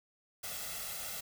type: noise with comb filter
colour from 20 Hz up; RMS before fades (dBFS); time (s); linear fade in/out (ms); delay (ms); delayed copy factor
white; -41; 0.43-1.21; 10; 1.5; +0.65
effects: none